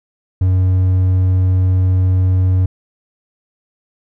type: tone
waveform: triangle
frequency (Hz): 92.7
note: F#2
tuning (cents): +4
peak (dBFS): -8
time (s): 0.41-2.66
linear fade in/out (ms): 5
effects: none